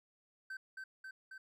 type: tone with echo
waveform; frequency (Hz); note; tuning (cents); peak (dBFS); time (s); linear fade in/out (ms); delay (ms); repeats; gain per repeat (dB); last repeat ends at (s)
triangle; 1544; G6; -27; -40; 0.5-0.57; 5; 270; 3; -2; 1.38
effects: none